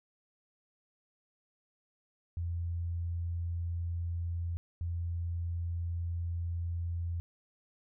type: tone bursts at uneven times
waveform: sine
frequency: 85.4 Hz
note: F2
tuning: 38 cents flat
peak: -32 dBFS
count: 2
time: 2.37-4.57 / 4.81-7.2 s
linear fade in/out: 0 ms
effects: none